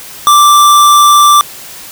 square tone, 1174.7 Hz, D6, in tune, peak -3 dBFS, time 0.27-1.41 s, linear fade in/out 0 ms, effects white hiss -29 dBFS RMS until 1.91 s

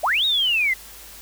sine linear two-way sweep, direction up then down, 523.3 to 3819 to 1985 Hz, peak -17 dBFS, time 0.03-0.74 s, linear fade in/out 10 ms, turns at 0.25 s, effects added 50 Hz sine -49 dBFS peak until 1.21 s + white hiss -42 dBFS RMS until 1.21 s

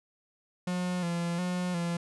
45% pulse tone with vibrato, 175.5 Hz, F3, 9 cents sharp, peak -29 dBFS, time 0.67-1.97 s, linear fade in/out 5 ms, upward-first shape square, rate 1.4 Hz, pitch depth 42 cents each way, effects resampled to 24000 Hz

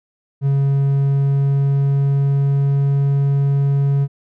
triangle tone with pitch glide, 138.59 to 139.72 Hz, C#3 to C#3, 0 to +14 cents, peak -11 dBFS, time 0.41-4.08 s, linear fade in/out 50 ms, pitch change +14 cents, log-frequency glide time 0.65-3.07 s, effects none

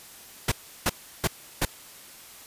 pink noise bursts, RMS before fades -23 dBFS, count 4, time 0.48-1.652 s, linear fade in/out 5 ms, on 38 ms, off 340 ms, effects white hiss -47 dBFS RMS until 2.46 s + resampled to 32000 Hz

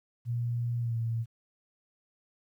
sine tone with pitch glide, 119.1 to 114.78 Hz, A#2 to A#2, +38 to -26 cents, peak -28 dBFS, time 0.25-1.26 s, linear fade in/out 50 ms, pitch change -64 cents, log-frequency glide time 0.8-0.96 s, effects 11-bit

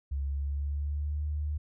sine tone with pitch glide, 69.3 to 74.7 Hz, C#2 to D2, 0 to +30 cents, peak -29 dBFS, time 0.11-1.58 s, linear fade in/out 10 ms, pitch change +130 cents, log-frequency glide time 0.23-1.25 s, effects none

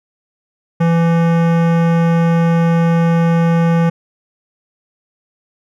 sine tone with hard clipping, 167.4 Hz, E3, 27 cents sharp, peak -12 dBFS, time 0.8-3.9 s, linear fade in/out 10 ms, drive 18 dB, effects none

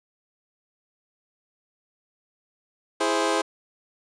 20% pulse chord, E augmented, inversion none, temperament equal, 329.6 / 415.3 / 523.3 Hz, E4 / G#4 / B#4, 0 / 0 / 0 cents, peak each -21 dBFS, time 3-3.42 s, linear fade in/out 10 ms, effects resampled to 22050 Hz

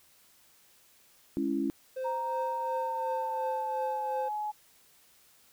sine chord, C# minor, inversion second, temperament just, 207.9 / 277.2 / 332.6 Hz, G#3 / C#4 / E4, +2 / 0 / +16 cents, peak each -35 / -30 / -32 dBFS, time 1.37-1.7 s, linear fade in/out 0 ms
triangle tone with tremolo, 520 Hz, C5, 11 cents flat, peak -29 dBFS, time 1.96-4.29 s, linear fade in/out 10 ms, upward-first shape triangle, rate 2.8 Hz, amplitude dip 65%
sine tone with pitch glide, 932.3 to 845.1 Hz, A#5 to G#5, 0 to +30 cents, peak -31 dBFS, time 2.04-4.52 s, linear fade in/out 20 ms, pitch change -170 cents, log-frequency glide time 2.56-4.12 s
effects white hiss -62 dBFS RMS until 5.52 s

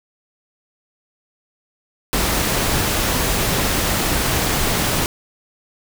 pink noise, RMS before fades -19 dBFS, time 2.13-5.06 s, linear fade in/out 0 ms, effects none

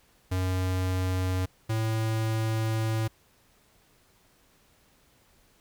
square tone pair in turn, 92.5 / 110.95 Hz, F#2 / A2, 0 / +15 cents, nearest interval minor third, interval 315 cents, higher second, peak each -26 dBFS, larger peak neither, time 0.31-1.46 / 1.69-3.08 s, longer second, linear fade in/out 10 ms, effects pink hiss -63 dBFS RMS until 5.6 s

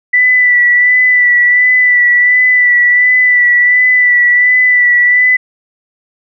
sine tone with vibrato, 1975.5 Hz, B6, in tune, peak -5 dBFS, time 0.13-5.37 s, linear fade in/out 10 ms, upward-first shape sine, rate 1.4 Hz, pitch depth 26 cents each way, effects none

